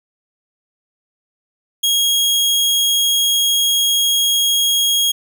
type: tone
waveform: sawtooth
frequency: 3283 Hz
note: G#7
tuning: 21 cents flat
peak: -10 dBFS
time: 1.83-5.12 s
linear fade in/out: 10 ms
effects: none